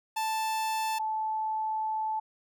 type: tone pair in turn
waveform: 45% pulse / sine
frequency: 880 / 871.9 Hz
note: A5 / A5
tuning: 0 / -16 cents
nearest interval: unison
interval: 16 cents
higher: first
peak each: -28 dBFS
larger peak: neither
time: 0.16-0.99 / 0.99-2.2 s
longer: second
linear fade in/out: 10 ms
effects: none